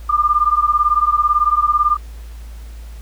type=beating tone pair; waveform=sine; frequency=1192 / 1210 Hz; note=D6 / D#6; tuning=+25 / -49 cents; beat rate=18 Hz; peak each=-15 dBFS; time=0.09-1.97 s; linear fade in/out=10 ms; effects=added 56 Hz sine -30 dBFS peak until 3.01 s + pink hiss -47 dBFS RMS until 3.01 s